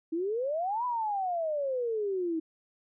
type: exponential two-way sweep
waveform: sine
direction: up then down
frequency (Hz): 314.4 to 1006 to 314.4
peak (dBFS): -28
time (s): 0.12-2.4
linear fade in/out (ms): 10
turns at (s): 0.85
effects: none